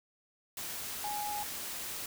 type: tone in noise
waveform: sine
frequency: 830.6 Hz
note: G#5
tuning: in tune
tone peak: -35 dBFS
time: 1.04-1.43 s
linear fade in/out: 2 ms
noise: white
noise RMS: -40 dBFS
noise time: 0.57-2.06 s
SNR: +2 dB
effects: none